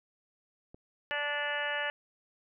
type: click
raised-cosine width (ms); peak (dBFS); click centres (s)
2; -36; 0.745
type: harmonic tone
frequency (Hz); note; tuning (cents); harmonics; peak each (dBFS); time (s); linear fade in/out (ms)
291.7; D4; -12; 2 / 3 / 4 / 5 / 6 / 7 / 8 / 9 / 10; -38 / -40 / -45 / -40 / -34 / -42 / -46 / -43 / -40; 1.11-1.9; 0
effects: none